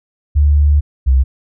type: tone pair in turn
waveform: sine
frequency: 73.1 / 65.46 Hz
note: D2 / C2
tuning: -7 / +1 cents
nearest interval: major second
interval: 192 cents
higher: first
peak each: -7 dBFS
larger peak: neither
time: 0.35-0.81 / 1.06-1.24 s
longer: first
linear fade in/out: 20 ms
effects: none